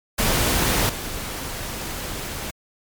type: noise with level steps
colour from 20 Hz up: pink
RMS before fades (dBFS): -20 / -30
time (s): 0.18-2.51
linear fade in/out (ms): 10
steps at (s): 0.89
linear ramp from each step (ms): 5
effects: MP3 96 kbps